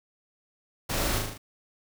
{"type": "noise with echo", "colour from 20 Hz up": "pink", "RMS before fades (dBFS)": -30, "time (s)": [0.89, 1.19], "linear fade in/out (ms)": 10, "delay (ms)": 38, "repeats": 5, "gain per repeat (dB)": -3, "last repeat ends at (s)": 1.38, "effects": []}